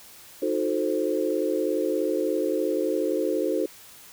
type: chord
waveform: sine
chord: D# diminished seventh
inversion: none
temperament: equal with one note detuned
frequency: 311.1 / 363 / 440 / 523.3 Hz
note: D#4 / F#4 / A4 / C5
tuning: 0 / -33 / 0 / 0 cents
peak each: -28 dBFS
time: 0.42-3.66 s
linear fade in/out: 5 ms
effects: white hiss -48 dBFS RMS until 4.12 s